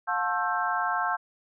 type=tone cluster; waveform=sine; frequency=714 / 882 / 1078 / 1328 / 1570 Hz; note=F5 / A5 / C#6 / E6 / G6; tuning=+38 / +4 / -49 / +12 / +2 cents; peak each=-31 dBFS; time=0.07-1.17 s; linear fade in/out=20 ms; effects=none